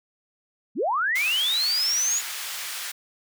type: linear sweep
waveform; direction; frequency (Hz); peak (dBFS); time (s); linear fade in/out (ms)
sine; up; 164.81 to 6960; -21; 0.75-2.22; 50
type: high-pass noise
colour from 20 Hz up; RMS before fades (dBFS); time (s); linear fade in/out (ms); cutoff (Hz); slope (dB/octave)
pink; -33; 1.15-2.92; 10; 1700; 12
effects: none